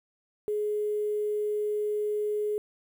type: tone with quantisation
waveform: sine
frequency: 420 Hz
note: G#4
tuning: 19 cents sharp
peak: -26 dBFS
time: 0.48-2.58 s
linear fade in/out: 0 ms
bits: 9
effects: none